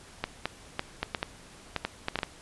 clicks, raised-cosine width 0.3 ms, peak -12 dBFS, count 12, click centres 0.24 / 0.456 / 0.794 / 1.03 / 1.148 / 1.229 / 1.763 / 1.85 / 2.084 / 2.157 / 2.189 / 2.232 s, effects pink hiss -51 dBFS RMS until 2.41 s + resampled to 24000 Hz

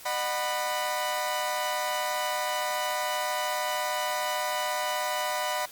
sawtooth chord, B major, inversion first, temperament equal with one note detuned, 606.6 / 740 / 987.8 Hz, D#5 / F#5 / B5, -44 / 0 / 0 cents, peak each -29 / -29 / -27 dBFS, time 0.05-5.66 s, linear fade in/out 10 ms, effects white hiss -47 dBFS RMS until 5.71 s + Opus 48 kbps

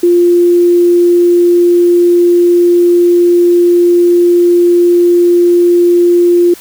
sine tone, 349.2 Hz, F4, in tune, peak -4 dBFS, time 0.03-6.54 s, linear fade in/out 5 ms, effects white hiss -34 dBFS RMS until 6.6 s

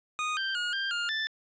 25% pulse tone with pitch steps, 1238 / 1569 / 1440 / 1587 / 1411 / 1763 Hz, D#6 / G6 / F#6 / G6 / F6 / A6, -9 / +1 / -47 / +21 / +17 / +3 cents, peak -25 dBFS, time 0.19-1.27 s, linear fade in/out 0 ms, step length 180 ms, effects resampled to 16000 Hz + 11-bit

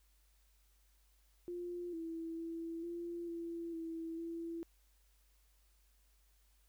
sine tone with pitch steps, 350.9 / 328.8 / 331.2 / 342.8 / 336.9 / 328.1 / 333.9 Hz, F4 / E4 / E4 / F4 / E4 / E4 / E4, +8 / -4 / +8 / -32 / +38 / -8 / +22 cents, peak -40 dBFS, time 1.48-4.63 s, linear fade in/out 0 ms, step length 450 ms, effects added 50 Hz sine -68 dBFS peak until 6.68 s + white hiss -75 dBFS RMS until 6.68 s

